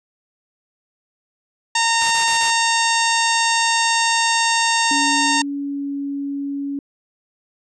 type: harmonic tone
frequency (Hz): 918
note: A#5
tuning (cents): -27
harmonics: 1 / 2 / 3 / 4 / 5 / 6 / 7 / 8 / 9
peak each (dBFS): -19 / -22 / -24 / -25 / -26 / -27 / -27 / -28 / -29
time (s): 1.75-5.42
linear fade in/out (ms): 5
type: noise bursts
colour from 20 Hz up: white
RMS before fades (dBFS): -28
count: 4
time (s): 2.01-2.504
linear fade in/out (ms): 2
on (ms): 98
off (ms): 34
type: tone with pitch glide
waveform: sine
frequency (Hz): 282.6 to 280.6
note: C#4 to C#4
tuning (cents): +34 to +21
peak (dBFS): -22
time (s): 4.91-6.79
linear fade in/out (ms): 2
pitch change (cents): -13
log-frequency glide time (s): 5.53-5.95
effects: resampled to 22050 Hz